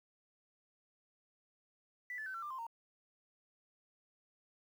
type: tone with pitch steps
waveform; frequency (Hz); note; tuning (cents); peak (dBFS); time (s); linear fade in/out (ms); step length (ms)
triangle; 1975.5 / 1739.8 / 1532.1 / 1349.3 / 1188.3 / 1046.5 / 921.6; B6 / A6 / G6 / E6 / D6 / C6 / A#5; 0 / -20 / -40 / +40 / +20 / 0 / -20; -37; 2.1-2.667; 2; 81
effects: tanh soft clip ceiling -38 dBFS + 11-bit